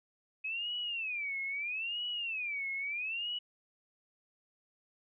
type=tone with vibrato; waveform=sine; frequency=2524 Hz; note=D#7; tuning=24 cents sharp; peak=-34 dBFS; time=0.44-3.39 s; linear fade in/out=10 ms; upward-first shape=sine; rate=0.77 Hz; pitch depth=260 cents each way; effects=none